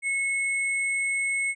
sine tone pair together, 2187 / 8312 Hz, C#7 / C9, -24 / -12 cents, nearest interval octave + major seventh, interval 2312 cents, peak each -24 / -34 dBFS, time 0.02-1.55 s, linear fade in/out 50 ms, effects none

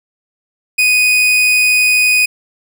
40% pulse tone, 2489 Hz, D#7, in tune, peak -8 dBFS, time 0.78-2.26 s, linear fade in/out 10 ms, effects none

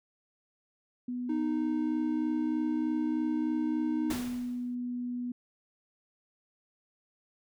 sine tone with pitch glide, 246.9 to 245.1 Hz, B3 to B3, 0 to -13 cents, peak -32 dBFS, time 1.08-5.32 s, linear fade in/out 5 ms, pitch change -13 cents, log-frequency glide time 3.18-5.11 s
triangle tone, 310.1 Hz, D#4, 6 cents flat, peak -27 dBFS, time 1.29-4.13 s, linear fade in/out 5 ms
pink noise with exponential decay, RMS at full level -35 dBFS, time 4.1-4.75 s, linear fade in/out 5 ms, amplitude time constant 140 ms
effects none

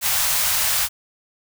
white band-stop noise, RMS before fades -20 dBFS, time 0.01-0.89 s, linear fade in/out 50 ms, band 140 to 640 Hz, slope 24 dB/octave, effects none

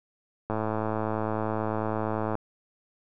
click train, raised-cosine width 1 ms, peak -15 dBFS, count 203, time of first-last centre 0.5-2.353 s, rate 109 Hz, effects none

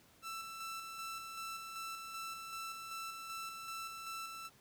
sawtooth tone with tremolo, 1331 Hz, E6, 16 cents sharp, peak -38 dBFS, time 0.22-4.5 s, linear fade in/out 50 ms, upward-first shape square, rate 2.6 Hz, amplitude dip 35%, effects pink hiss -65 dBFS RMS until 4.6 s + high-pass 80 Hz 12 dB/octave

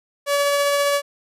sawtooth tone with tremolo, 570 Hz, C#5, 48 cents sharp, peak -12 dBFS, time 0.26-1.02 s, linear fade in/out 50 ms, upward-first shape triangle, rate 15 Hz, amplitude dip 25%, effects resampled to 32000 Hz

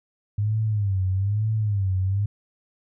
sine tone with vibrato, 101.3 Hz, G#2, 43 cents flat, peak -20 dBFS, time 0.38-2.26 s, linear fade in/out 5 ms, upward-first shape sine, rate 1.1 Hz, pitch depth 140 cents each way, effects none

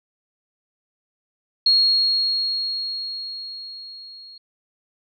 sine tone with level ramp, 4292 Hz, C8, 43 cents sharp, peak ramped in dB -12 to -40 dBFS, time 1.66-4.38 s, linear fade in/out 5 ms, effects none

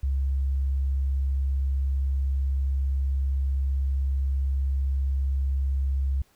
sine tone, 67.7 Hz, C#2, 40 cents flat, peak -22 dBFS, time 0.03-6.22 s, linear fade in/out 5 ms, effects pink hiss -63 dBFS RMS until 6.35 s

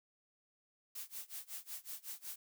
blue noise with tremolo, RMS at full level -44 dBFS, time 0.95-2.36 s, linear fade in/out 5 ms, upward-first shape sine, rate 5.4 Hz, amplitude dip 95%, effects none

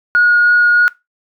sine tone with vibrato, 1443 Hz, F#6, 44 cents flat, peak -6 dBFS, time 0.15-0.88 s, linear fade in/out 0 ms, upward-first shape triangle, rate 3.2 Hz, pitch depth 8 cents each way, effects noise-tail reverb RT60 0.2 s tail -21 dB re dry + tanh soft clip ceiling -3 dBFS

